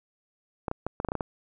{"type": "clicks", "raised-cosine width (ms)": 1, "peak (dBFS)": -15, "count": 9, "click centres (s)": [0.682, 0.714, 0.866, 1.001, 1.048, 1.087, 1.119, 1.153, 1.208], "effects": []}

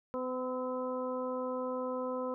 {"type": "harmonic tone with a mistuned harmonic", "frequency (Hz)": 254.3, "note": "C4", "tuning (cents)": -49, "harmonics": [1, 2, 3, 4, 5], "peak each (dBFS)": [-39, -35, -51, -41, -45], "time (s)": [0.14, 2.34], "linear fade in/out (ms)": 0, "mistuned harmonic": 5, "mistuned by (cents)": 30, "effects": []}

